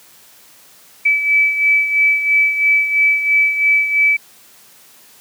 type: beating tone pair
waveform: sine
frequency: 2301 / 2304 Hz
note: D7 / D7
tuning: -36 / -34 cents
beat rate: 3 Hz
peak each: -12 / -19 dBFS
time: 1.05-4.17 s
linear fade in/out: 10 ms
effects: white hiss -46 dBFS RMS until 5.2 s + high-pass 100 Hz 12 dB/octave